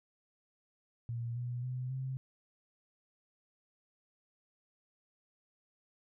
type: tone with pitch steps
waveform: sine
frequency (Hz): 117.6 / 122.1 / 126.77 / 131.62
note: A#2 / B2 / B2 / C3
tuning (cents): +16 / -19 / +46 / +11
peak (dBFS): -35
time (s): 1.09-2.17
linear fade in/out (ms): 0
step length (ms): 270
effects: none